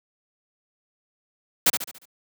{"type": "noise with echo", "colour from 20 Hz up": "white", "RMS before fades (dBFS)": -17, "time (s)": [1.66, 1.7], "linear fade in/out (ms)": 5, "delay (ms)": 71, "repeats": 5, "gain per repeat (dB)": -7, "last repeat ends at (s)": 2.055, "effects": ["high-pass 150 Hz 12 dB/octave"]}